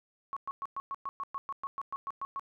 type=tone bursts; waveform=sine; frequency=1102 Hz; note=C#6; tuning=11 cents flat; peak=-33 dBFS; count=15; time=0.33-2.395 s; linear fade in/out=0 ms; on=35 ms; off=110 ms; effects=none